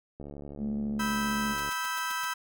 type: click train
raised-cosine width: 2 ms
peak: -29 dBFS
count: 108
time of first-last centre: 0.2-1.69 s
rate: 71.8 Hz
type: tone with vibrato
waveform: sine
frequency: 215.7 Hz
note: A3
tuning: 34 cents flat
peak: -30 dBFS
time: 0.58-1.56 s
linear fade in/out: 50 ms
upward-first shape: sine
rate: 15 Hz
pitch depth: 30 cents each way
type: chord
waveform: 35% pulse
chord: E minor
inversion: second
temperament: equal with one note detuned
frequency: 987.8 / 1300.4 / 1568 Hz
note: B5 / E6 / G6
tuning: 0 / -24 / 0 cents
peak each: -33 dBFS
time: 0.99-2.34 s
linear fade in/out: 10 ms
type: noise bursts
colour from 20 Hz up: white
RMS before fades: -42 dBFS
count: 6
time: 1.58-2.25 s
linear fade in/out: 2 ms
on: 20 ms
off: 110 ms
effects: none